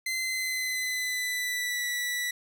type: tone with pitch glide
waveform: sawtooth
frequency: 2062 to 1958.7 Hz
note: C7 to B6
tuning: -26 to -15 cents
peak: -25 dBFS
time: 0.06-2.31 s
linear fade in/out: 5 ms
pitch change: -89 cents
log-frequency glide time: 0.21-1.85 s
effects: none